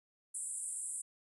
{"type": "band-pass noise", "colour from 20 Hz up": "pink", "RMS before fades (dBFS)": -41, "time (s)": [0.34, 1.02], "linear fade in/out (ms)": 10, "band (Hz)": [7900, 10000], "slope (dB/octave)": 96, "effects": []}